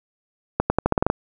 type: accelerating click train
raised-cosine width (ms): 1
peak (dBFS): -3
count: 9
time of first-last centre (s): 0.6-1.101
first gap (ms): 100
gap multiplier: 0.86
effects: none